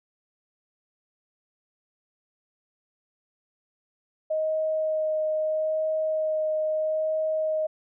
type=tone with vibrato; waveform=sine; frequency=625 Hz; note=D#5; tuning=8 cents sharp; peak=-23 dBFS; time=4.3-7.67 s; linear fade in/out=10 ms; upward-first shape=sine; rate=0.77 Hz; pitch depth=10 cents each way; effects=none